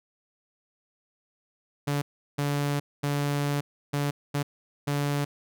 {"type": "tone bursts at uneven times", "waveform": "sawtooth", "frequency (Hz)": 143.8, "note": "D3", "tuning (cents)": -36, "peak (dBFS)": -21, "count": 6, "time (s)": [[1.87, 2.02], [2.38, 2.8], [3.03, 3.61], [3.93, 4.11], [4.34, 4.43], [4.87, 5.25]], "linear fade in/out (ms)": 10, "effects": []}